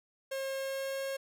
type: tone with pitch glide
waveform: 45% pulse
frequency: 538 to 542.4 Hz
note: C5 to C#5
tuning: +48 to -38 cents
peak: -34 dBFS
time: 0.31-1.17 s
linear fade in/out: 10 ms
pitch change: +14 cents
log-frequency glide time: 0.54-1.03 s
effects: none